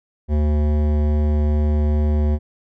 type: tone with hard clipping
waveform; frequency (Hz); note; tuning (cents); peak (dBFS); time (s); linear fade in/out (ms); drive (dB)
sine; 74.8; D2; +32; -17; 0.28-2.39; 50; 15
effects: none